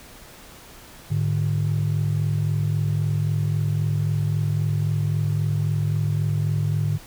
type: tone pair together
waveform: sine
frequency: 105.64 / 149.4 Hz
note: G#2 / D3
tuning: +30 / +30 cents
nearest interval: tritone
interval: 600 cents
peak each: -21 dBFS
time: 1.1-6.98 s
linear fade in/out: 20 ms
effects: tanh soft clip ceiling -15 dBFS + pink hiss -45 dBFS RMS until 7.06 s